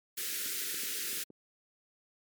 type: band-stop noise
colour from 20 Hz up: white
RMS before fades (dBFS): -36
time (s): 0.17-1.24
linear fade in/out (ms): 10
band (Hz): 470 to 1400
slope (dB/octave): 48
type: clicks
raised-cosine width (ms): 3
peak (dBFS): -32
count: 6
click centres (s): 0.461 / 0.743 / 0.835 / 1.13 / 1.173 / 1.303
effects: high-pass 300 Hz 12 dB/octave + MP3 96 kbps